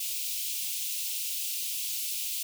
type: high-pass noise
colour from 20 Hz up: white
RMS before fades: -33 dBFS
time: 0-2.43 s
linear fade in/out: 5 ms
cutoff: 2500 Hz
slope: 48 dB/octave
effects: none